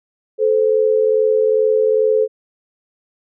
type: tone pair together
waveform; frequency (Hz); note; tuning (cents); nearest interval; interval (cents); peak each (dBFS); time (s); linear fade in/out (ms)
sine; 435.6 / 518; A4 / C5; -17 / -17; minor third; 300; -13 / -17; 0.38-2.28; 50
effects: none